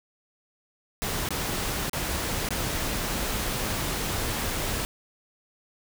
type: noise with dropouts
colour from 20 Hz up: pink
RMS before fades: -29 dBFS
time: 1.02-4.85 s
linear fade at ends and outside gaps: 0 ms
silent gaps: 1.288-1.306 / 1.896-1.932 / 2.488-2.506 s
effects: none

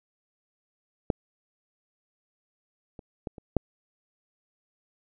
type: clicks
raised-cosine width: 2 ms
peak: -9 / -29 / -19 / -29 / -8 dBFS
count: 5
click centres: 1.102 / 2.992 / 3.272 / 3.382 / 3.567 s
effects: none

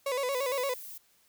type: tone with vibrato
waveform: 35% pulse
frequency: 527 Hz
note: C5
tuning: 12 cents sharp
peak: -27 dBFS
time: 0.06-0.74 s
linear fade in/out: 5 ms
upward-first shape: square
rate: 8.7 Hz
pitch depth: 90 cents each way
type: noise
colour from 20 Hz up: violet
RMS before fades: -44 dBFS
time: 0.32-0.98 s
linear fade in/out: 5 ms
effects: white hiss -66 dBFS RMS until 1.28 s

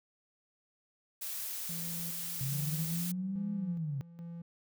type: noise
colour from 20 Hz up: blue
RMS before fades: -39 dBFS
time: 1.21-3.12 s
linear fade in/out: 10 ms
type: tone with tremolo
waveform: triangle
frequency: 169.5 Hz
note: E3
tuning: 49 cents sharp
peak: -39 dBFS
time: 1.69-4.42 s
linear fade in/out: 5 ms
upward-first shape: square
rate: 1.2 Hz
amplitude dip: 65%
type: linear two-way sweep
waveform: sine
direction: up then down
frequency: 130.81 to 207.7 to 130.81 Hz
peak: -33 dBFS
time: 2.41-4.01 s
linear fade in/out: 0 ms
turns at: 3.52 s
effects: none

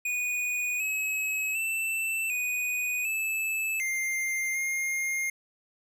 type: tone with pitch steps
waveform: square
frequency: 2469 / 2564 / 2665 / 2481 / 2618 / 2102 / 2126 Hz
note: D#7 / E7 / E7 / D#7 / E7 / C7 / C7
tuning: -14 / -49 / +18 / -6 / -13 / +7 / +27 cents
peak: -28 dBFS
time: 0.05-5.3 s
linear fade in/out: 5 ms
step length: 750 ms
effects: none

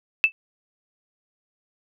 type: tone with exponential decay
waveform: sine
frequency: 2637 Hz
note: E7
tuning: in tune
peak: -8 dBFS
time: 0.24-0.32 s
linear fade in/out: 0 ms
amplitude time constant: 16 ms
effects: none

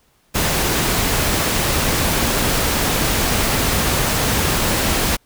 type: noise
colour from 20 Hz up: pink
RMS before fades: -18 dBFS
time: 0.34-5.17 s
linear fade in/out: 20 ms
effects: pink hiss -59 dBFS RMS until 5.25 s

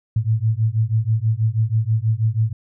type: beating tone pair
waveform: sine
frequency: 107.9 / 114.1 Hz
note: A2 / A#2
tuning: -33 / -37 cents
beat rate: 6.2 Hz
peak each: -19 / -19 dBFS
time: 0.16-2.53 s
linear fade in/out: 5 ms
effects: none

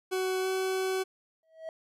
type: tone with pitch glide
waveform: 40% pulse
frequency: 374.3 to 377.8 Hz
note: F#4 to F#4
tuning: +20 to +36 cents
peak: -27 dBFS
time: 0.11-1.04 s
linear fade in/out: 20 ms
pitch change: +16 cents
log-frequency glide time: 0.41-0.47 s
type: tone with exponential growth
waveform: triangle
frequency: 644 Hz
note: E5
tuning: 41 cents flat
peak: -31 dBFS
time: 1.43-1.69 s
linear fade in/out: 1 ms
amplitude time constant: 56 ms
effects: resampled to 32000 Hz

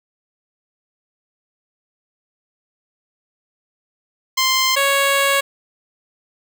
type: tone pair in turn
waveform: 10% pulse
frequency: 1046.5 / 554.4 Hz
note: C6 / C#5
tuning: 0 / 0 cents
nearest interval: major seventh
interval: 1100 cents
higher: first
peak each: -6 dBFS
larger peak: neither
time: 4.37-4.76 / 4.76-5.41 s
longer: second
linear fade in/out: 10 ms
effects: none

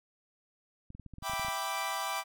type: clicks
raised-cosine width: 5 ms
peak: -34 dBFS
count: 12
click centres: 0.904 / 0.95 / 0.997 / 1.063 / 1.137 / 1.184 / 1.225 / 1.297 / 1.335 / 1.396 / 1.448 / 1.484 s
type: chord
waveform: sawtooth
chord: E minor seventh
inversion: none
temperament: equal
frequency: 659.3 / 784 / 987.8 / 1174.7 Hz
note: E5 / G5 / B5 / D6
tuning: 0 / 0 / 0 / 0 cents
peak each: -38 / -34 / -34 / -33 dBFS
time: 1.22-2.24 s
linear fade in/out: 50 ms
effects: none

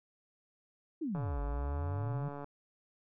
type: exponential two-way sweep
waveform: sine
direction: down then up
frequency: 349.2 to 49 to 150.3 Hz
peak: -33 dBFS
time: 1.01-2.29 s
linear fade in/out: 10 ms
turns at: 1.41 s
type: click train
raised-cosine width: 1 ms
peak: -30 dBFS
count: 186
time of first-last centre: 1.15-2.444 s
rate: 143 Hz
effects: none

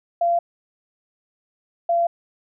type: tone pair in turn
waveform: sine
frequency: 687 / 683.8 Hz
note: F5 / F5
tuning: -29 / -37 cents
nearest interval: unison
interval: 8 cents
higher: first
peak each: -16 dBFS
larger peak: neither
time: 0.21-0.39 / 1.89-2.07 s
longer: neither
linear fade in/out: 5 ms
effects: none

